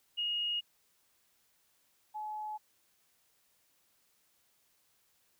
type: tone pair in turn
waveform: sine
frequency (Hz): 2869 / 853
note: F7 / G#5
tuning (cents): +46 / +46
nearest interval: octave + major sixth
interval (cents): 2100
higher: first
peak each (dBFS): -31 / -37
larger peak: first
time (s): 0.17-0.61 / 2.14-2.58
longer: neither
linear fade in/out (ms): 20
effects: white hiss -72 dBFS RMS until 5.39 s